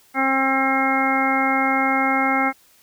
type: harmonic tone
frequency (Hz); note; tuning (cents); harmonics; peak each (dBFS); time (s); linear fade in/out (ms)
267.2; C4; +36; 1 / 2 / 3 / 4 / 5 / 6 / 7 / 8; -23 / -29 / -22 / -31 / -24 / -30 / -34 / -22; 0.14-2.53; 50
effects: white hiss -55 dBFS RMS until 2.82 s